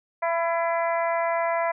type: harmonic tone with a mistuned harmonic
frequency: 336 Hz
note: E4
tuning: 33 cents sharp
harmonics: 2 / 3 / 4 / 5 / 6 / 7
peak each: -24 / -27 / -35 / -36 / -33 / -40 dBFS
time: 0.22-1.72 s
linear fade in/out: 10 ms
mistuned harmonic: 3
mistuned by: -20 cents
effects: none